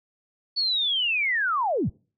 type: linear sweep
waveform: sine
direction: down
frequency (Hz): 4491 to 50.9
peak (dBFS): -21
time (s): 0.56-1.9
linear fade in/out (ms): 20
effects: noise-tail reverb RT60 0.4 s tail -26 dB re dry + MP3 96 kbps